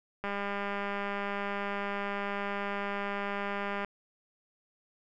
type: click train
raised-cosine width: 0.5 ms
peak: -20 dBFS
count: 726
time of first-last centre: 0.24-3.847 s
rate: 201 Hz
effects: none